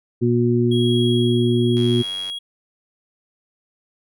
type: harmonic tone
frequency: 120 Hz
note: B2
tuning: 49 cents flat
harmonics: 1 / 2 / 3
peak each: -19 / -19 / -19 dBFS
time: 0.21-2.03 s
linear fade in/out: 20 ms
type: tone with tremolo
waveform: triangle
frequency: 3300 Hz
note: G#7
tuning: 12 cents flat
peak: -23 dBFS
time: 0.71-2.39 s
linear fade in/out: 10 ms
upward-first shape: sine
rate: 0.89 Hz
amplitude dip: 55%
type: click train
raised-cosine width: 0.2 ms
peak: -21 dBFS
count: 51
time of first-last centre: 1.77-2.299 s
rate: 94.6 Hz
effects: none